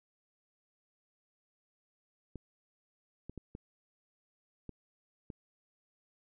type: clicks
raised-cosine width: 3 ms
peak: -30 dBFS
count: 6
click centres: 2.357 / 3.296 / 3.377 / 3.551 / 4.693 / 5.302 s
effects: none